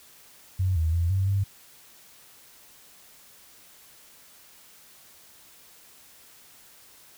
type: tone with pitch steps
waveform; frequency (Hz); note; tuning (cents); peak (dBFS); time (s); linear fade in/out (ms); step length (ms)
sine; 93 / 80.3 / 85.1 / 95.9 / 98.5; F#2 / E2 / F2 / G2 / G2; +9 / -45 / -44 / -37 / +9; -21; 0.59-1.44; 10; 170
effects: white hiss -53 dBFS RMS until 7.17 s